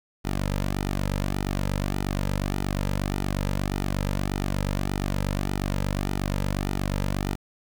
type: tone with flanger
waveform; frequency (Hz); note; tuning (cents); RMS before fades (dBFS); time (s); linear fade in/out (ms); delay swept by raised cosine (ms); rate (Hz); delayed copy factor
sawtooth; 48.44; G1; -20; -27; 0.24-7.36; 20; 1.8 to 2.76; 1.7; -0.7
effects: 9-bit